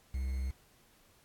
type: tone with quantisation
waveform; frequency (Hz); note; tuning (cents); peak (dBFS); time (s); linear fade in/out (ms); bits
triangle; 65.6; C2; +5; -30; 0.14-0.51; 5; 9
effects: pink hiss -65 dBFS RMS until 1.24 s + AAC 64 kbps